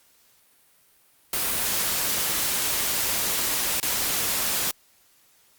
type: noise with dropouts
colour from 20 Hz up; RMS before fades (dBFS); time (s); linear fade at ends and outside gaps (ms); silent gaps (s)
white; -25; 1.33-4.71; 2; 3.801-3.828
effects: white hiss -60 dBFS RMS until 5.58 s + Opus 48 kbps